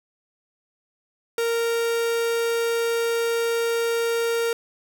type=tone; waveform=45% pulse; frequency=463.8 Hz; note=A#4; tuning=9 cents flat; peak=-21 dBFS; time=1.38-4.53 s; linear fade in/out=2 ms; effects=none